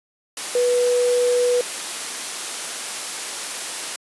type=tone in noise; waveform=sine; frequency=490 Hz; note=B4; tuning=14 cents flat; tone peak=-15 dBFS; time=0.55-1.61 s; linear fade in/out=2 ms; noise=white; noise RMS=-28 dBFS; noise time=0.37-3.96 s; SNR=+10 dB; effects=high-pass 300 Hz 12 dB/octave + resampled to 24000 Hz